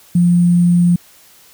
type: tone with sample-and-hold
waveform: sine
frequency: 174.61 Hz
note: F3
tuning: in tune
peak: -8 dBFS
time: 0.15-0.96 s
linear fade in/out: 5 ms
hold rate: 8820 Hz
effects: white hiss -46 dBFS RMS until 1.53 s